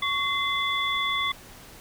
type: tone cluster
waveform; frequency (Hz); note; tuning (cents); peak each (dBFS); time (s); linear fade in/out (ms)
sine; 1118 / 2065 / 3450; C#6 / C7 / A7; +14 / -23 / -35; -28; 0.02-1.32; 5
effects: pink hiss -47 dBFS RMS until 1.8 s